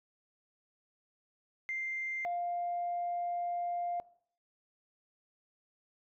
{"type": "tone pair in turn", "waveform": "sine", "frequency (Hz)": [2093, 700], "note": ["C7", "F5"], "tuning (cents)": [0, 4], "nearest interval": "octave + perfect fifth", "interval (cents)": 1896, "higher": "first", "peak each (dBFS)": [-33, -31], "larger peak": "second", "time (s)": [[1.69, 2.25], [2.25, 4]], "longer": "second", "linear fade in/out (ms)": 0, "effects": ["noise-tail reverb RT60 0.6 s tail -21 dB re dry", "tanh soft clip ceiling -28 dBFS"]}